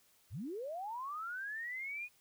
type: linear sweep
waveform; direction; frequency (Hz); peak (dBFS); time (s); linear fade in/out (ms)
sine; up; 63.5 to 2489; -39; 0.3-2.09; 50
effects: white hiss -69 dBFS RMS until 2.2 s